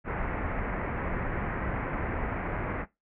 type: low-pass noise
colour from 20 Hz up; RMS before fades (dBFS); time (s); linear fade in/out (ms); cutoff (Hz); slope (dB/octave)
pink; -32; 0.04-2.86; 50; 2200; 48
effects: noise-tail reverb RT60 0.2 s tail -19 dB re dry